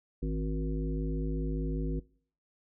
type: harmonic tone with a mistuned harmonic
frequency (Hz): 52.6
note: G#1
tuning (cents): +23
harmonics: 1 / 3 / 5 / 7 / 9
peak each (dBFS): -31 / -36 / -37 / -41 / -45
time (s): 0.22-2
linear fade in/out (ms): 10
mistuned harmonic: 7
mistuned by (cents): -18
effects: noise-tail reverb RT60 0.5 s tail -22 dB re dry